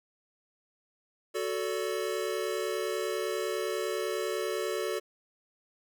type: chord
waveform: square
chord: D major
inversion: first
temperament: equal with one note detuned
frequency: 370 / 440 / 575.2 Hz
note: F#4 / A4 / D5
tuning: 0 / 0 / -36 cents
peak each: -35 / -34 / -37 dBFS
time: 1.34-5 s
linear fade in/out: 20 ms
effects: none